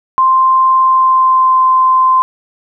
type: tone with pitch glide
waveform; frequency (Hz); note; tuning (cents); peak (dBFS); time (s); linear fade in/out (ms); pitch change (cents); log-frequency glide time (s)
sine; 1046.5 to 1037.5; C6 to C6; 0 to -15; -6; 0.18-2.22; 0; -15; 0.8-1.61
effects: none